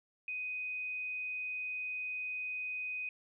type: tone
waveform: sine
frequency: 2500 Hz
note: D#7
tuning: 8 cents sharp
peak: -36 dBFS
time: 0.28-3.09 s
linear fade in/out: 2 ms
effects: none